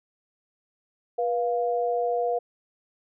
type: tone pair together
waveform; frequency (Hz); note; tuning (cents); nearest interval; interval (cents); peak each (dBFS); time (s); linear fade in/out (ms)
sine; 484.8 / 698.5; B4 / F5; -32 / 0; tritone; 632; -25 / -26; 1.18-2.39; 10
effects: none